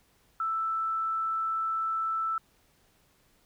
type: tone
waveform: sine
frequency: 1322 Hz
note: E6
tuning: 5 cents sharp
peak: -27 dBFS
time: 0.4-2.38 s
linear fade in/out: 2 ms
effects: pink hiss -66 dBFS RMS until 3.45 s